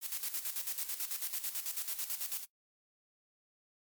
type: noise with tremolo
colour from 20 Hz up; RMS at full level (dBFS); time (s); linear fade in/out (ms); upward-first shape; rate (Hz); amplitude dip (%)
blue; -36; 0.01-2.46; 50; square; 9.1; 65
effects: noise-tail reverb RT60 0.1 s tail -20 dB re dry + MP3 96 kbps